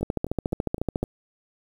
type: two click trains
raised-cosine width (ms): 2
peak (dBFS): -11 / -23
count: 15 / 5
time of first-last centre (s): 0.03-1.03 / 0.01-1.038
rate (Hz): 14 / 3.89
effects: 8-bit